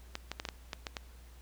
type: clicks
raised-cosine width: 0.2 ms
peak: -19 dBFS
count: 8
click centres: 0.154 / 0.316 / 0.399 / 0.452 / 0.488 / 0.732 / 0.868 / 0.968 s
effects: added 60 Hz sine -51 dBFS peak until 1.41 s + pink hiss -61 dBFS RMS until 1.41 s